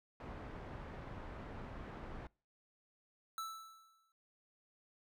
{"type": "low-pass noise", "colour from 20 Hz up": "pink", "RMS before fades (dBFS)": -48, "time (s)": [0.2, 2.27], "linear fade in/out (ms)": 2, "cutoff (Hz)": 1500, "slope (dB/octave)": 12}
{"type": "tone with exponential decay", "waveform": "square", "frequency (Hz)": 1318.5, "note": "E6", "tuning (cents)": 0, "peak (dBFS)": -39, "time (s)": [3.38, 4.12], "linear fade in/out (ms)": 1, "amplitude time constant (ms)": 160}
{"effects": ["noise-tail reverb RT60 0.4 s tail -26 dB re dry"]}